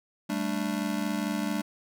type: chord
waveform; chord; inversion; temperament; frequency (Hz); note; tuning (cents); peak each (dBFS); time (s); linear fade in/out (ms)
square; G suspended second; none; just; 196 / 220.5 / 294; G3 / A3 / D4; 0 / +4 / +2; -33; 0.29-1.62; 10
effects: none